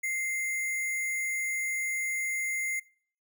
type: tone with sample-and-hold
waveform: sine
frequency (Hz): 2093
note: C7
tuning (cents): 0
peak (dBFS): -28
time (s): 0.03-2.8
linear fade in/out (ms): 10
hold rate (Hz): 8820
effects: noise-tail reverb RT60 0.5 s tail -24 dB re dry